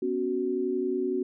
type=chord; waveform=sine; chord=B suspended second; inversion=none; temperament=just; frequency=246.9 / 277.8 / 370.4 Hz; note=B3 / C#4 / F#4; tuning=0 / +4 / +2 cents; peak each=-33 / -32 / -27 dBFS; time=0.02-1.23 s; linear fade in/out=5 ms; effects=none